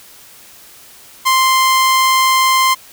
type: tone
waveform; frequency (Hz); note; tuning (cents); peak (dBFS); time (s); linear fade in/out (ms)
sawtooth; 1046.5; C6; 0; -6; 1.25-2.75; 20
effects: white hiss -41 dBFS RMS until 2.92 s